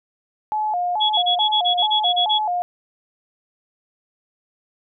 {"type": "tone with vibrato", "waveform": "sine", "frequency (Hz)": 780, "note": "G5", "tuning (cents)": -9, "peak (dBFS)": -19, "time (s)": [0.52, 2.62], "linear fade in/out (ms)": 0, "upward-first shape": "square", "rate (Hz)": 2.3, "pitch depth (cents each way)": 160}
{"type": "tone bursts", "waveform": "sine", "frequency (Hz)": 3359, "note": "G#7", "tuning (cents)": 19, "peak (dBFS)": -16, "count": 11, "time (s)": [1, 2.39], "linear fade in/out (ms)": 20, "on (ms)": 100, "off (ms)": 29}
{"effects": []}